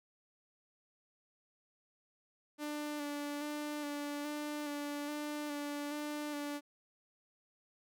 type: tone with vibrato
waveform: sawtooth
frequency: 293.7 Hz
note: D4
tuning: in tune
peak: -34 dBFS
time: 2.58-6.61 s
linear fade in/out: 50 ms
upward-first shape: square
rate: 1.2 Hz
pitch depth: 20 cents each way
effects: none